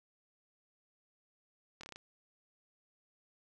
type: slowing click train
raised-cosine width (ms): 0.2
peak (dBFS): -30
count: 6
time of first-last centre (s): 1.81-1.959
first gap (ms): 24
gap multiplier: 1.11
effects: none